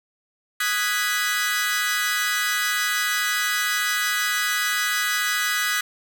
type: chord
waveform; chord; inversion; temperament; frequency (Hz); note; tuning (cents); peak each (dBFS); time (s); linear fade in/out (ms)
sawtooth; G# minor seventh; second; equal; 1244.5 / 1480 / 1661.2 / 1975.5; D#6 / F#6 / G#6 / B6; 0 / 0 / 0 / 0; -25 / -24 / -23 / -22; 0.6-5.81; 5
effects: none